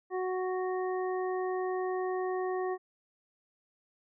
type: harmonic tone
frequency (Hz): 370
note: F#4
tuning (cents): 0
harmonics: 1 / 2 / 3 / 5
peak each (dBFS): -31 / -37 / -41 / -45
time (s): 0.1-2.78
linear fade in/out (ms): 50
effects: none